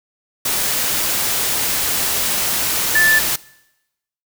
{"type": "tone in noise", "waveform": "sine", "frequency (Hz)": 1754, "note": "A6", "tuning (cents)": -6, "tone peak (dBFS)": -11, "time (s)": [2.95, 3.19], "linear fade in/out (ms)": 5, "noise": "white", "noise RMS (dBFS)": -19, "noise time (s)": [0.45, 3.36], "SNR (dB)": 5, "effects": ["noise-tail reverb RT60 0.9 s tail -21 dB re dry"]}